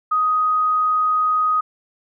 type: tone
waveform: sine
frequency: 1251 Hz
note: D#6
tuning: 9 cents sharp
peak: -15 dBFS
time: 0.11-1.61 s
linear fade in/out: 10 ms
effects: none